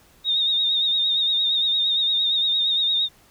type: tone with vibrato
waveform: sine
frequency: 3700 Hz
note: A#7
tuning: 14 cents flat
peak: -18 dBFS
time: 0.24-3.09 s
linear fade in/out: 50 ms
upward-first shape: sine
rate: 8.7 Hz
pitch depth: 47 cents each way
effects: pink hiss -55 dBFS RMS until 3.3 s